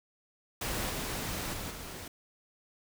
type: noise with level steps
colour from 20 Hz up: pink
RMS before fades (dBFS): -34 / -36 / -39 / -43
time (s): 0.61-2.08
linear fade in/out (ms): 5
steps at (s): 0.89 / 1.53 / 1.7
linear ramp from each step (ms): 10
effects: none